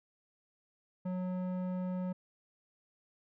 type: tone with low-pass filter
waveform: square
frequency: 183 Hz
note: F#3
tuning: 19 cents flat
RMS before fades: -36 dBFS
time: 1.05-2.13 s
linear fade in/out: 10 ms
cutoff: 840 Hz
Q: 0.73
effects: none